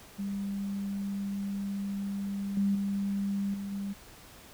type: tone with level steps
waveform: sine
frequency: 198.8 Hz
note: G3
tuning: 25 cents sharp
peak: -31 / -24 / -28 / -34 / -32 dBFS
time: 0.18-3.94 s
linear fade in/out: 20 ms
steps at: 2.57 / 2.75 / 3.54 / 3.72 s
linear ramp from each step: 2 ms
effects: pink hiss -52 dBFS RMS until 4.53 s